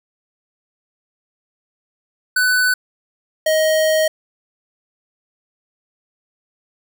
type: tone pair in turn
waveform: square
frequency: 1498 / 628.2 Hz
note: F#6 / D#5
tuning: +21 / +16 cents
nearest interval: octave + minor third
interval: 1505 cents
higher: first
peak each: -14 dBFS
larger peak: neither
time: 2.36-2.74 / 3.46-4.08 s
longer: second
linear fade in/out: 5 ms
effects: none